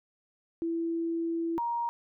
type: tone pair in turn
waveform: sine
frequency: 332.7 / 941 Hz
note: E4 / A#5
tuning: +16 / +16 cents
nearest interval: octave + tritone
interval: 1800 cents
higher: second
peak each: -28 dBFS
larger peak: neither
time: 0.62-1.58 / 1.58-1.89 s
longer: first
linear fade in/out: 0 ms
effects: none